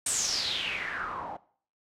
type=noise with low-pass filter sweep; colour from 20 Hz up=white; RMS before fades=-32 dBFS; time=0.06-1.37 s; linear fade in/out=5 ms; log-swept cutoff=8800 to 730 Hz; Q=6.2; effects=noise-tail reverb RT60 0.5 s tail -19 dB re dry

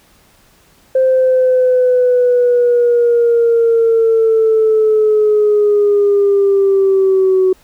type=linear sweep; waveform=sine; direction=down; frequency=523.3 to 372.4 Hz; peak=-7 dBFS; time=0.95-7.53 s; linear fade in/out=5 ms; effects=tanh soft clip ceiling -4 dBFS + pink hiss -50 dBFS RMS until 7.63 s

